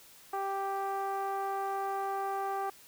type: tone with low-pass filter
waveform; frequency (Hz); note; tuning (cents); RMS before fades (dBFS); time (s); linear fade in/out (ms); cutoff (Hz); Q
10% pulse; 392; G4; 0; -34; 0.33-2.7; 5; 930; 2.3
effects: white hiss -56 dBFS RMS until 2.87 s